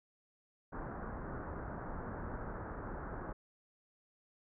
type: low-pass noise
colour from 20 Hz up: pink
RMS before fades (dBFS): -43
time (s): 0.72-3.33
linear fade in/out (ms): 10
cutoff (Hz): 1600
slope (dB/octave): 48
effects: none